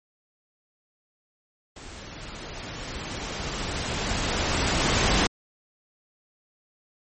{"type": "noise with level ramp", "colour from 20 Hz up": "pink", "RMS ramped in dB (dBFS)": [-42, -20], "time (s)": [1.76, 5.27], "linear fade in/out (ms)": 5, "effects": ["MP3 32 kbps"]}